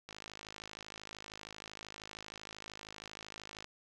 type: click train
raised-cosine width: 0.2 ms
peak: -28 dBFS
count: 189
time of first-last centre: 0.09-3.644 s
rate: 52.9 Hz
effects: none